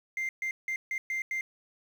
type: tone bursts at uneven times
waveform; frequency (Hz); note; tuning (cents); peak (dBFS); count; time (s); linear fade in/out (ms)
sine; 2093; C7; 0; -27; 6; 0.17-0.29 / 0.42-0.51 / 0.68-0.76 / 0.91-0.98 / 1.1-1.22 / 1.31-1.41; 2
effects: tanh soft clip ceiling -28 dBFS + 9-bit